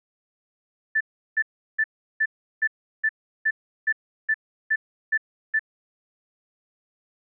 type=tone bursts; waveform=sine; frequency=1760 Hz; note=A6; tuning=in tune; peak=-18 dBFS; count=12; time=0.95-5.594 s; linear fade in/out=10 ms; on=57 ms; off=360 ms; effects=none